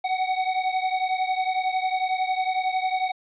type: beating tone pair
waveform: square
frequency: 745 / 756 Hz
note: F#5 / F#5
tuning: +12 / +37 cents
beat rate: 11 Hz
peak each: -25 / -28 dBFS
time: 0.04-3.12 s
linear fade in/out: 10 ms
effects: resampled to 8000 Hz + 10-bit